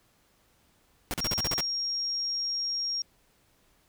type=noise bursts; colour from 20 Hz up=pink; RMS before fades=-31 dBFS; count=8; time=1.11-1.607 s; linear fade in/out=0 ms; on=28 ms; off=39 ms
type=tone; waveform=sine; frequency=5580 Hz; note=F8; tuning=2 cents flat; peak=-28 dBFS; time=1.21-3.02 s; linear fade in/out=2 ms
effects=pink hiss -66 dBFS RMS until 3.88 s